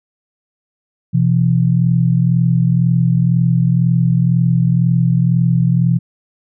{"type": "tone pair together", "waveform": "sine", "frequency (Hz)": [126.7, 168.7], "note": ["B2", "E3"], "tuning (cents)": [45, 40], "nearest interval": "perfect fourth", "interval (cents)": 495, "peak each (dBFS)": -13, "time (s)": [1.13, 5.99], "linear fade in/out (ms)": 20, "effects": []}